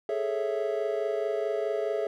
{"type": "chord", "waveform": "triangle", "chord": "A major seventh", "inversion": "third", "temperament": "equal", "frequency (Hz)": [415.3, 440, 554.4, 659.3], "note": ["G#4", "A4", "C#5", "E5"], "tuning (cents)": [0, 0, 0, 0], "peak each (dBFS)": [-29, -31, -32, -30], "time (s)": [0.09, 2.07], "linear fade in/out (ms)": 2, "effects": []}